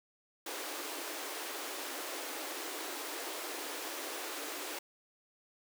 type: high-pass noise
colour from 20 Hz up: pink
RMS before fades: -41 dBFS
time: 0.46-4.79 s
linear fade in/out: 5 ms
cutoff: 280 Hz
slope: 96 dB/octave
effects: none